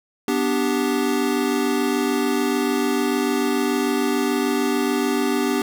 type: chord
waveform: square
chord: G major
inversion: first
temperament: equal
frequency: 246.9 / 293.7 / 392 Hz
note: B3 / D4 / G4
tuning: 0 / 0 / 0 cents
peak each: -24 dBFS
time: 0.28-5.62 s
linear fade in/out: 2 ms
effects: none